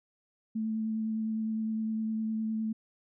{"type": "tone with vibrato", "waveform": "sine", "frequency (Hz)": 220, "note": "A3", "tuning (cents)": 0, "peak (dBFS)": -29, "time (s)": [0.55, 2.73], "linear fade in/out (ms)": 10, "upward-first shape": "triangle", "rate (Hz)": 9.8, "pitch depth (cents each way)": 16, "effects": []}